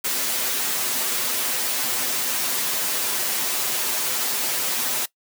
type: noise with comb filter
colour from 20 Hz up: white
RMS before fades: -24 dBFS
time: 0.04-5.06 s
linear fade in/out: 10 ms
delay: 7.9 ms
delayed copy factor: +0.95
effects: noise-tail reverb RT60 0.1 s tail -20 dB re dry + high-pass 200 Hz 12 dB/octave